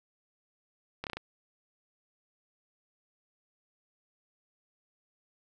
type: slowing click train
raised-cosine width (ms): 0.3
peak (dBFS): -20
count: 5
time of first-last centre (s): 1.04-1.17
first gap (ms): 28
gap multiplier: 1.1
effects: none